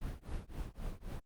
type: noise with tremolo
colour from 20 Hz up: brown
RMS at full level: -38 dBFS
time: 0.01-1.2 s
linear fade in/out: 10 ms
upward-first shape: triangle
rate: 3.8 Hz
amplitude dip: 100%
effects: Opus 32 kbps